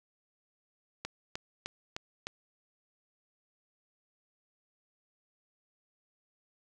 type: click train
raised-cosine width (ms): 0.2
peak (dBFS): -19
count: 5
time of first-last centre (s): 1.05-2.27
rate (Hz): 3.28
effects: none